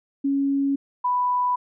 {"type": "tone pair in turn", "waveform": "sine", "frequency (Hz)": [277.2, 990], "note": ["C#4", "B5"], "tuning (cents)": [0, 4], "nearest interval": "octave + minor seventh", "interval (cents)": 2204, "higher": "second", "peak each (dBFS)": -19, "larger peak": "neither", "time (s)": [[0.24, 0.76], [1.04, 1.56]], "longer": "neither", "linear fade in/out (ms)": 10, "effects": []}